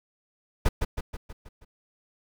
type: noise with echo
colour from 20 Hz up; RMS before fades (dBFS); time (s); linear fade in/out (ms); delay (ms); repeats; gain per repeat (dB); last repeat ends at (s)
brown; -20; 0.65-0.69; 10; 160; 6; -5; 1.65
effects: none